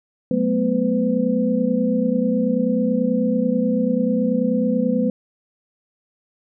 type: tone cluster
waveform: sine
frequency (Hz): 186.9 / 218.3 / 247.5 / 505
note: F#3 / A3 / B3 / B4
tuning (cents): +18 / -13 / +4 / +39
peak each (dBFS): -24 / -21 / -21 / -23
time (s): 0.31-5.1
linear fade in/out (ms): 2
effects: none